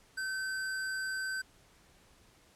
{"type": "tone with sample-and-hold", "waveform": "sine", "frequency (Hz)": 1535, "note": "G6", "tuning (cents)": -37, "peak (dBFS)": -33, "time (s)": [0.17, 1.42], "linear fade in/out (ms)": 10, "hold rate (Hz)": 6300, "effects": ["pink hiss -63 dBFS RMS until 2.55 s", "low-pass 11000 Hz 12 dB/octave"]}